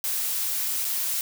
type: noise with dropouts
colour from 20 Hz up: blue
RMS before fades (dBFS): -27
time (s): 0.04-1.21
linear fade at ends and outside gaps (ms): 1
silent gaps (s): 0.846-0.85
effects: none